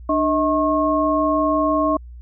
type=tone cluster; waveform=sine; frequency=299 / 636 / 1084 Hz; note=D4 / D#5 / C#6; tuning=+31 / +38 / -39 cents; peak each=-20 dBFS; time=0.09-1.97 s; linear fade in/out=5 ms; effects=added 60 Hz sine -35 dBFS peak until 2.21 s